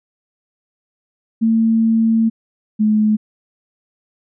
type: tone pair in turn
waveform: sine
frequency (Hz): 225 / 214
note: A3 / A3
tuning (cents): +39 / -48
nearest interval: minor second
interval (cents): 87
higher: first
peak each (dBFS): -11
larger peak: neither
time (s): 1.41-2.3 / 2.79-3.17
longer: first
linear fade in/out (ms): 20
effects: none